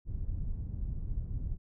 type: low-pass noise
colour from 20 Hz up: pink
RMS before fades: -35 dBFS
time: 0.05-1.58 s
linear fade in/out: 50 ms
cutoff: 100 Hz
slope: 12 dB/octave
effects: none